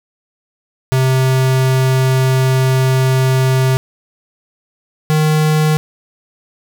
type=tone pair in turn; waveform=square; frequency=130.9 / 154.46 Hz; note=C3 / D#3; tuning=+1 / -12 cents; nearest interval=minor third; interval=287 cents; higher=second; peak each=-11 dBFS; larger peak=neither; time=0.92-3.77 / 5.1-5.77 s; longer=first; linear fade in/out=0 ms; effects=none